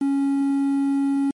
triangle tone with quantisation, 277.2 Hz, C#4, in tune, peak -16 dBFS, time 0.01-1.31 s, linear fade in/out 5 ms, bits 7, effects MP3 48 kbps

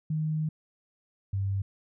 sine tone pair in turn, 155.56 / 98 Hz, D#3 / G2, 0 / 0 cents, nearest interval minor sixth, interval 800 cents, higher first, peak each -26 dBFS, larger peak neither, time 0.1-0.49 / 1.33-1.62 s, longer first, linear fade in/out 5 ms, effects none

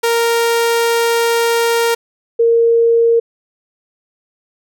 sawtooth / sine tone pair in turn, 465 / 463.2 Hz, A#4 / A#4, -4 / -11 cents, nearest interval unison, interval 7 cents, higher first, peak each -8 dBFS, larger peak neither, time 0.03-1.95 / 2.39-3.2 s, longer first, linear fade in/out 10 ms, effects none

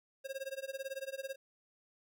square tone with tremolo, 539 Hz, C#5, 49 cents flat, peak -37 dBFS, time 0.24-1.36 s, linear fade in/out 20 ms, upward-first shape sine, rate 18 Hz, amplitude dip 95%, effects none

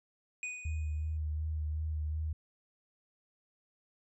square tone with exponential decay, 2481 Hz, D#7, 6 cents flat, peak -35 dBFS, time 0.43-1.17 s, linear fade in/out 1 ms, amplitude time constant 160 ms
sine tone with vibrato, 77.3 Hz, D#2, 11 cents flat, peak -32 dBFS, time 0.65-2.33 s, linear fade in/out 5 ms, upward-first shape sine, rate 2.7 Hz, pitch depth 26 cents each way
effects resampled to 24000 Hz

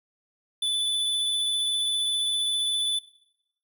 square tone with vibrato, 3487 Hz, A7, 16 cents flat, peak -24 dBFS, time 0.62-2.99 s, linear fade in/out 5 ms, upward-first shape sine, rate 15 Hz, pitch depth 10 cents each way, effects noise-tail reverb RT60 0.8 s tail -21 dB re dry

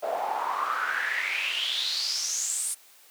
pink noise with band-pass filter sweep, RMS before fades -29 dBFS, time 0.02-2.75 s, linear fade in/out 20 ms, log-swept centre 620 to 9500 Hz, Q 7.1, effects white hiss -55 dBFS RMS until 3.1 s + high-pass 400 Hz 12 dB/octave

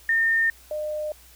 sine tone pair in turn, 1819 / 607 Hz, A#6 / D#5, -43 / -43 cents, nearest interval octave + perfect fifth, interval 1900 cents, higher first, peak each -18 / -26 dBFS, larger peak first, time 0.09-0.5 / 0.71-1.12 s, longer neither, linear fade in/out 2 ms, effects added 60 Hz sine -53 dBFS peak until 1.35 s + white hiss -52 dBFS RMS until 1.35 s

